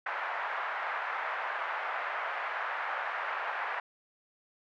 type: band-pass noise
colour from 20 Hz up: white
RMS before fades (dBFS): -35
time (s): 0.06-3.8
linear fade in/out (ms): 5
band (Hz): 670 to 1800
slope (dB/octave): 24
effects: none